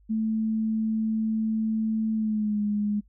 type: tone with pitch glide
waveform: sine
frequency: 220 to 207.7 Hz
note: A3 to G#3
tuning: 0 to 0 cents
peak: -23 dBFS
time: 0.09-3.01 s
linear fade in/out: 20 ms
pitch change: -100 cents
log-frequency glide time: 2.14-2.61 s
effects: noise-tail reverb RT60 0.1 s tail -26 dB re dry + added 50 Hz sine -55 dBFS peak until 3.08 s